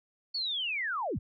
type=linear sweep; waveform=sine; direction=down; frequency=4529 to 32.7 Hz; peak=-30 dBFS; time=0.34-1.19 s; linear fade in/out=10 ms; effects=none